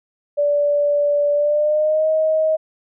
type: tone with pitch glide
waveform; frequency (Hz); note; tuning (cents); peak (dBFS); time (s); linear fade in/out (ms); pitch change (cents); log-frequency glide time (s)
sine; 581 to 629.9; D5 to D#5; -19 to +21; -14; 0.37-2.57; 20; +140; 1.33-2.09
effects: none